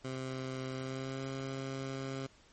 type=tone with pitch glide; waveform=15% pulse; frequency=130.9 to 134.35 Hz; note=C3 to C3; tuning=+1 to +46 cents; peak=-31 dBFS; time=0.04-2.27 s; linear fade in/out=10 ms; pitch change=+45 cents; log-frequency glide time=0.75-1.25 s; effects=pink hiss -63 dBFS RMS until 2.52 s + MP3 32 kbps